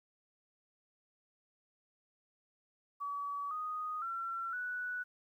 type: tone with pitch steps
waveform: sine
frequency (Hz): 1140 / 1243.2 / 1355.7 / 1478.4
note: C#6 / D#6 / E6 / F#6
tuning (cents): +48 / -2 / +48 / -2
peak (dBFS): -36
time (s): 3-5.04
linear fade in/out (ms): 20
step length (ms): 510
effects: 12-bit